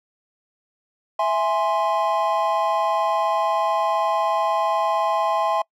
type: chord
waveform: triangle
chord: E augmented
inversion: none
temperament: equal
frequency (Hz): 659.3 / 830.6 / 1046.5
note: E5 / G#5 / B#5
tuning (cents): 0 / 0 / 0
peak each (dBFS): -21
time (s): 1.19-5.62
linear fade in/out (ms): 5
effects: noise-tail reverb RT60 0.1 s tail -26 dB re dry